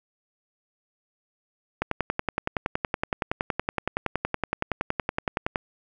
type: click train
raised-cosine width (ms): 0.5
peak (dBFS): -9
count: 41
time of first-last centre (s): 1.82-5.558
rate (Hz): 10.7
effects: none